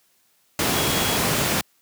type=tone in noise; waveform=sine; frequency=3322 Hz; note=G#7; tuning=in tune; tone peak=-30 dBFS; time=0.75-1.17 s; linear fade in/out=2 ms; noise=pink; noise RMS=-21 dBFS; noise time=0.59-1.61 s; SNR=-12 dB; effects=white hiss -63 dBFS RMS until 1.81 s + high-pass 100 Hz 12 dB/octave